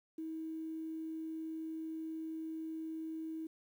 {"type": "tone", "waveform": "sine", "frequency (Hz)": 320.1, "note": "D#4", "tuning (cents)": 49, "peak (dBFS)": -39, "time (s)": [0.18, 3.47], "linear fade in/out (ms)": 5, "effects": ["11-bit"]}